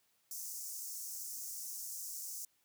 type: high-pass noise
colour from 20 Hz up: pink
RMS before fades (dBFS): -44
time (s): 0.31-2.45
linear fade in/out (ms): 2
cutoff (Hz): 5600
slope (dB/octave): 48
effects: white hiss -75 dBFS RMS until 2.64 s + high-pass 60 Hz 12 dB/octave